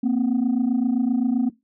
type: tone pair together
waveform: sine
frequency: 233 / 260.7 Hz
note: A#3 / C4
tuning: -1 / -6 cents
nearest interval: major second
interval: 195 cents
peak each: -19 dBFS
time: 0.03-1.5 s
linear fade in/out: 10 ms
effects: noise-tail reverb RT60 0.2 s tail -19 dB re dry + tanh soft clip ceiling -15 dBFS